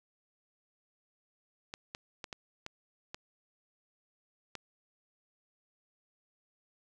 clicks, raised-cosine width 0.2 ms, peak -23 dBFS, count 7, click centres 1.739 / 1.949 / 2.242 / 2.328 / 2.664 / 3.145 / 4.553 s, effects none

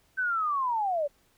sine linear sweep, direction down, 1548 to 554 Hz, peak -25 dBFS, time 0.17-1.08 s, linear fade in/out 20 ms, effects pink hiss -66 dBFS RMS until 1.37 s

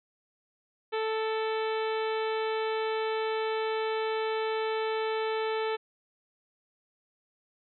harmonic tone with a mistuned harmonic, 440 Hz, A4, in tune, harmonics 1 / 2 / 3 / 4 / 5 / 6 / 7 / 8 / 9, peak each -29 / -35 / -39 / -41 / -43 / -45 / -46 / -47 / -48 dBFS, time 0.92-5.77 s, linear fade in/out 20 ms, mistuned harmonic 5, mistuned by +33 cents, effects none

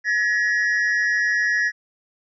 triangle tone pair together, 1692.7 / 1900 Hz, G#6 / A#6, +33 / +33 cents, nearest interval major second, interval 200 cents, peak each -19 dBFS, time 0.04-1.72 s, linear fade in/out 50 ms, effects resampled to 16000 Hz

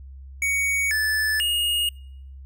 square tone with pitch steps, 2240 / 1744 / 2861 Hz, C#7 / A6 / F7, +18 / -16 / +41 cents, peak -21 dBFS, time 0.42-1.89 s, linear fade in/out 2 ms, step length 490 ms, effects noise-tail reverb RT60 0.7 s tail -26 dB re dry + added 67 Hz sine -38 dBFS peak until 2.45 s

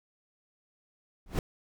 brown noise with exponential growth, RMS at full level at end -20 dBFS, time 1.26-1.39 s, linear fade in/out 2 ms, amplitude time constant 28 ms, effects none

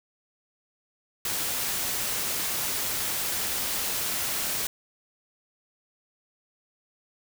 white noise, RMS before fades -29 dBFS, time 1.25-4.67 s, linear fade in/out 2 ms, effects none

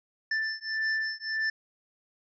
square beating tone pair, 1766 / 1767.7 Hz, A6 / A6, +6 / +8 cents, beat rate 1.7 Hz, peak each -32 / -32 dBFS, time 0.31-1.5 s, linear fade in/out 5 ms, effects resampled to 16000 Hz

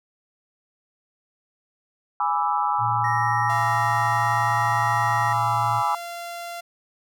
sine chord, E dominant seventh, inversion first, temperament equal, 830.6 / 987.8 / 1174.7 / 1318.5 Hz, G#5 / B5 / D6 / E6, 0 / 0 / 0 / 0 cents, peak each -24 / -25 / -27 / -27 dBFS, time 2.2-5.95 s, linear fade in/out 2 ms
sine tone with vibrato, 116.1 Hz, A#2, 7 cents flat, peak -28 dBFS, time 2.78-5.83 s, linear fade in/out 50 ms, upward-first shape triangle, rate 19 Hz, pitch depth 25 cents each way
triangle tone with pitch glide, 1869 to 1886.4 Hz, A#6 to A#6, +4 to +20 cents, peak -26 dBFS, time 3.04-5.33 s, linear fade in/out 5 ms, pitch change +16 cents, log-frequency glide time 4.01-4.85 s
sawtooth tone, 689 Hz, F5, 24 cents flat, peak -28 dBFS, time 3.49-6.61 s, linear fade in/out 10 ms
effects none

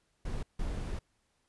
brown noise bursts at uneven times, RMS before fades -35 dBFS, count 2, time 0.25-0.43 / 0.59-0.99 s, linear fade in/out 5 ms, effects pink hiss -75 dBFS RMS until 1.48 s + resampled to 24000 Hz

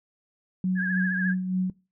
sine tone with tremolo, 185 Hz, F#3, in tune, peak -21 dBFS, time 0.64-1.7 s, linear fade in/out 2 ms, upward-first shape sine, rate 3.4 Hz, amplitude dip 50%
sine tone with vibrato, 1658 Hz, G#6, 3 cents flat, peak -26 dBFS, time 0.75-1.35 s, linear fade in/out 50 ms, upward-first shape triangle, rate 14 Hz, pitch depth 83 cents each way
effects noise-tail reverb RT60 0.3 s tail -23 dB re dry

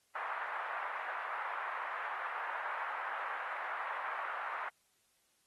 pink band-pass noise, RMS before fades -40 dBFS, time 0.15-4.69 s, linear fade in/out 5 ms, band 870 to 1700 Hz, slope 24 dB/octave, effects white hiss -74 dBFS RMS until 5.46 s + AAC 32 kbps

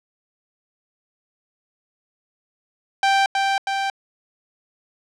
sawtooth tone with echo, 784 Hz, G5, in tune, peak -11 dBFS, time 3.03-3.26 s, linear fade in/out 2 ms, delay 320 ms, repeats 2, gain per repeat -3 dB, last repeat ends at 3.9 s, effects low-pass 5000 Hz 12 dB/octave

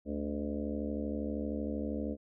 harmonic tone with a mistuned harmonic, 72.8 Hz, D2, 15 cents flat, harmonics 1 / 3 / 4 / 5 / 6 / 7 / 8 / 9, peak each -41 / -37 / -38 / -50 / -44 / -42 / -46 / -54 dBFS, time 0.05-2.17 s, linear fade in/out 50 ms, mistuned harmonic 8, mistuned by +54 cents, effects none

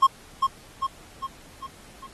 triangle tone with echo, 1073 Hz, C6, 43 cents sharp, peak -10 dBFS, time 0.02-0.07 s, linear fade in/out 10 ms, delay 400 ms, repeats 5, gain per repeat -5 dB, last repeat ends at 2.07 s, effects pink hiss -50 dBFS RMS until 2.13 s + AAC 32 kbps

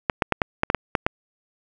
clicks, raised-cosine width 0.5 ms, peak -3 dBFS, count 9, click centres 0.098 / 0.222 / 0.323 / 0.418 / 0.634 / 0.701 / 0.747 / 0.952 / 1.065 s, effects none

